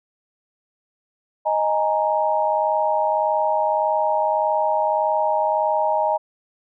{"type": "chord", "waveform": "sine", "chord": "D# suspended fourth", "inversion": "none", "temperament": "equal", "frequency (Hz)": [622.3, 830.6, 932.3], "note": ["D#5", "G#5", "A#5"], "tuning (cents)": [0, 0, 0], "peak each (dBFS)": [-21, -22, -22], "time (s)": [1.45, 6.18], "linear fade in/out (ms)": 20, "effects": []}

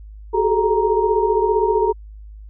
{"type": "tone cluster", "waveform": "sine", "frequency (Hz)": [378.6, 420.7, 436, 935], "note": ["F#4", "G#4", "A4", "A#5"], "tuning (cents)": [40, 22, -16, 5], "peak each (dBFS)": -20, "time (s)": [0.33, 1.93], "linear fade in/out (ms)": 20, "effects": ["added 52 Hz sine -35 dBFS peak until 2.49 s"]}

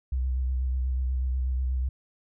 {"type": "tone with vibrato", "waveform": "sine", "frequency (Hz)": 64, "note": "C2", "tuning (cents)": -38, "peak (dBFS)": -24, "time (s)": [0.12, 1.89], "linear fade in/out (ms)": 5, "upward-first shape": "square", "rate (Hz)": 8.2, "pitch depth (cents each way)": 27, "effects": []}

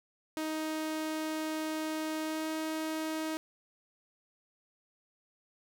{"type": "tone with pitch glide", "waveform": "sawtooth", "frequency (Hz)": [313.1, 315.6], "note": ["D#4", "D#4"], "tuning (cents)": [11, 25], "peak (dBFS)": -29, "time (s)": [0.37, 3.37], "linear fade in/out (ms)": 0, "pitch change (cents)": 14, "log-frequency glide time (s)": [2.22, 2.49], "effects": []}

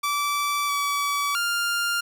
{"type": "tone with pitch steps", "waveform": "sawtooth", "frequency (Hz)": [1159, 1144, 1400], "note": ["D6", "D6", "F6"], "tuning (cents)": [-23, -46, 4], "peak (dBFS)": -19, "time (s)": [0.03, 2.01], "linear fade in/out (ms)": 10, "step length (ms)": 660, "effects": []}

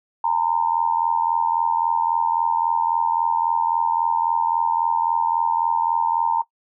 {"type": "tone with amplitude modulation", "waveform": "sine", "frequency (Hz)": 920, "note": "A#5", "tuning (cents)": -23, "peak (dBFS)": -14, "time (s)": [0.24, 6.42], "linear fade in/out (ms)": 5, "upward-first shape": "sine", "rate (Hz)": 83.7, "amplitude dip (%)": 80, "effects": ["noise-tail reverb RT60 0.1 s tail -18 dB re dry"]}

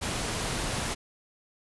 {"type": "noise", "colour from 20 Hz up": "pink", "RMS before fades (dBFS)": -31, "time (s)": [0.01, 0.95], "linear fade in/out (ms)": 20, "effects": ["resampled to 24000 Hz"]}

